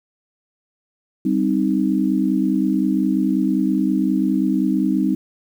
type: chord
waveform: sine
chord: C minor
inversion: second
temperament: equal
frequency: 196 / 261.6 / 311.1 Hz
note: G3 / C4 / Eb4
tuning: 0 / 0 / 0 cents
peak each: -20 dBFS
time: 1.25-5.15 s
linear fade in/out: 5 ms
effects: 8-bit